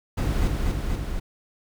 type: noise with echo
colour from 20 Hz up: brown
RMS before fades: -23 dBFS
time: 0.17-0.48 s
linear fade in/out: 10 ms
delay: 240 ms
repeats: 3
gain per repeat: -2 dB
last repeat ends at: 1.2 s
effects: none